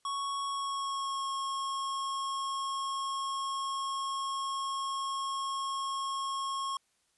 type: tone with pitch glide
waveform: square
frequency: 1108.7 to 1087.8 Hz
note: C#6 to C#6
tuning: 0 to -33 cents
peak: -33 dBFS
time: 0.05-6.77 s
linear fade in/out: 2 ms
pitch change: -33 cents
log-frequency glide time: 0.46-1.29 s
effects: white hiss -73 dBFS RMS until 7.17 s + resampled to 24000 Hz